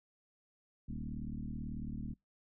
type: tone with frequency modulation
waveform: sine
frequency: 123.8 Hz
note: B2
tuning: 5 cents sharp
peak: -38 dBFS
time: 0.88-2.14 s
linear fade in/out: 10 ms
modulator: 38.2 Hz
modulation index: 3.5
effects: noise-tail reverb RT60 0.2 s tail -25 dB re dry